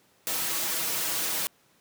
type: noise with comb filter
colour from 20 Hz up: white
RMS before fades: -29 dBFS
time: 0.27-1.47 s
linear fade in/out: 0 ms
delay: 6.2 ms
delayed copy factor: +0.75
effects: pink hiss -63 dBFS RMS until 1.8 s + high-pass 150 Hz 12 dB/octave